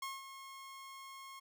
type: tone with ADSR envelope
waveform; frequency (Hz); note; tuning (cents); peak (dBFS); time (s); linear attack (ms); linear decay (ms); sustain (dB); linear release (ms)
sawtooth; 1080; C#6; -45; -35; 0.02-1.4; 5; 190; -10; 13
effects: none